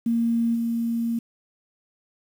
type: tone with level steps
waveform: sine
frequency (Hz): 231.9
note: A#3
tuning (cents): -9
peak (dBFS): -19 / -22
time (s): 0.06-1.19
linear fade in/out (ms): 5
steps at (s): 0.54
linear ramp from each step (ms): 20
effects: 8-bit